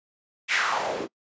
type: noise with band-pass filter sweep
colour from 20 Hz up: white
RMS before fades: -26 dBFS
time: 0.48-1.08 s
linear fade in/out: 50 ms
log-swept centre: 2400 to 300 Hz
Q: 2.8
effects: noise-tail reverb RT60 0.1 s tail -24 dB re dry + resampled to 16000 Hz